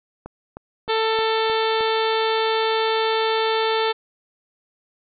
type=click train; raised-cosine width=1 ms; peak=-20 dBFS; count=6; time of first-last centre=0.26-1.808 s; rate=3.23 Hz
type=harmonic tone; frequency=444 Hz; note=A4; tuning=16 cents sharp; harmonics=1 / 2 / 3 / 4 / 5 / 6 / 7 / 8 / 9 / 10; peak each=-21 / -24 / -28 / -31 / -33 / -34 / -33 / -30 / -37 / -36 dBFS; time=0.88-3.93 s; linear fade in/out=20 ms
effects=none